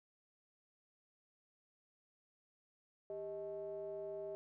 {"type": "ring-modulated tone", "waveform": "triangle", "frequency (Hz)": 116.54, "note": "A#2", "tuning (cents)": 0, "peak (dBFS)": -37, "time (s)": [3.1, 4.35], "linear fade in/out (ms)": 0, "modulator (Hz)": 513, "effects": []}